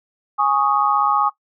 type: chord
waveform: sine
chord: Ab suspended fourth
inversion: none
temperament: equal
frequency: 830.6 / 1108.7 / 1244.5 Hz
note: Ab5 / Db6 / Eb6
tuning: 0 / 0 / 0 cents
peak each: -19 dBFS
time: 0.38-1.3 s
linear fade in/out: 20 ms
effects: noise-tail reverb RT60 0.1 s tail -17 dB re dry